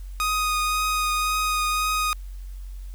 sawtooth tone with vibrato, 1244.5 Hz, D#6, in tune, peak -18 dBFS, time 0.2-2.13 s, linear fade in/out 0 ms, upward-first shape triangle, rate 1.9 Hz, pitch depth 14 cents each way, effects added 46 Hz sine -33 dBFS peak until 2.94 s + white hiss -57 dBFS RMS until 2.94 s

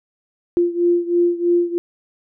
sine beating tone pair, 346.6 / 349.7 Hz, F4 / F4, -13 / +2 cents, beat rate 3.1 Hz, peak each -16 / -19 dBFS, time 0.57-1.78 s, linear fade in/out 0 ms, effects none

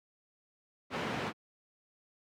pink band-pass noise, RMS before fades -36 dBFS, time 0.9-1.33 s, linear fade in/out 50 ms, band 140 to 2600 Hz, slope 12 dB/octave, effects high-pass 80 Hz 12 dB/octave

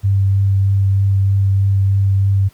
sine tone with vibrato, 98 Hz, G2, in tune, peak -10 dBFS, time 0.03-2.49 s, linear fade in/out 20 ms, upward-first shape triangle, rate 3.2 Hz, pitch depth 13 cents each way, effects pink hiss -51 dBFS RMS until 2.53 s + high-pass 60 Hz 12 dB/octave

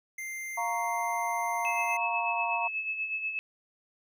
square tone, 2093 Hz, C7, in tune, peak -36 dBFS, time 0.18-1.97 s, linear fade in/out 5 ms
sine chord, Bb minor, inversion second, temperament equal, 698.5 / 932.3 / 1108.7 Hz, F5 / Bb5 / Db6, 0 / 0 / 0 cents, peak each -33 / -31 / -37 dBFS, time 0.57-2.68 s, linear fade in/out 10 ms
sine tone with tremolo, 2600 Hz, E7, 24 cents flat, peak -28 dBFS, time 1.65-3.39 s, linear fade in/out 0 ms, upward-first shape sine, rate 8.2 Hz, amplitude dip 55%
effects none

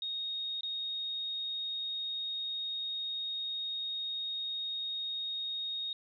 sine tone with dropouts, 3729 Hz, A#7, in tune, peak -34 dBFS, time 0.02-5.93 s, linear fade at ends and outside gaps 2 ms, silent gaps 0.609-0.632 s, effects none

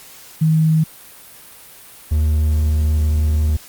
sine / triangle tone pair in turn, 158.4 / 76.5 Hz, D#3 / D#2, +31 / -29 cents, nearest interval octave + minor second, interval 1260 cents, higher first, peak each -11 dBFS, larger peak neither, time 0.41-0.84 / 2.11-3.57 s, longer second, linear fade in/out 10 ms, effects white hiss -41 dBFS RMS until 3.68 s + Opus 48 kbps

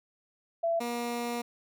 sine / 15% pulse tone pair in turn, 670 / 238.4 Hz, E5 / A#3, +28 / +39 cents, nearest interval octave + tritone, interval 1789 cents, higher first, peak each -25 dBFS, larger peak neither, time 0.63-0.8 / 0.8-1.42 s, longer second, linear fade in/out 10 ms, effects none

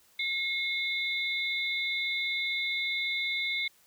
sine tone cluster, 2163 / 3569 / 3948 Hz, C#7 / A7 / B7, -43 / +24 / -1 cents, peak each -30 / -34 / -38 dBFS, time 0.19-3.68 s, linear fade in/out 5 ms, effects white hiss -63 dBFS RMS until 3.86 s

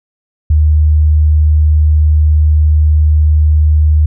sine tone, 76.4 Hz, D#2, 31 cents flat, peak -5 dBFS, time 0.5-4.06 s, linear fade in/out 5 ms, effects none

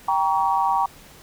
sine chord, G diminished, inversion none, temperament just, 784 / 940.8 / 1128.9 Hz, G5 / Bb5 / Db6, 0 / +16 / +31 cents, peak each -22 / -21 / -24 dBFS, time 0.08-0.86 s, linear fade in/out 5 ms, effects pink hiss -47 dBFS RMS until 1.22 s

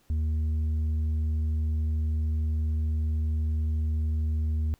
triangle tone with tanh clipping, 77.78 Hz, D#2, in tune, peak -25 dBFS, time 0.1-4.74 s, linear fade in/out 0 ms, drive 9 dB, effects pink hiss -65 dBFS RMS until 4.79 s

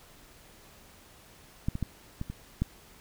clicks, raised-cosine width 5 ms, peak -15 / -21 / -17 / -21 / -24 / -14 dBFS, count 6, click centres 1.685 / 1.754 / 1.827 / 2.214 / 2.3 / 2.62 s, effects pink hiss -55 dBFS RMS until 3 s

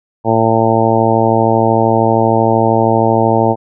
harmonic tone, 112.9 Hz, A2, 45 cents sharp, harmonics 1 / 2 / 3 / 4 / 5 / 6 / 7 / 8, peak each -17 / -17 / -17 / -17 / -17 / -17 / -17 / -17 dBFS, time 0.24-3.56 s, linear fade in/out 50 ms, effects none

